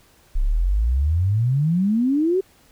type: exponential sweep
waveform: sine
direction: up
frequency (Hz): 31.02 to 392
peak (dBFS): -16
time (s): 0.35-2.41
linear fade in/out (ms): 10
effects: pink hiss -55 dBFS RMS until 2.71 s